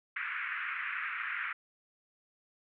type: band-pass noise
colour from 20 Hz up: pink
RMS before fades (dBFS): -37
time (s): 0.16-1.53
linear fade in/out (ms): 5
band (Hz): 1300 to 2400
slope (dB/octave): 48
effects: none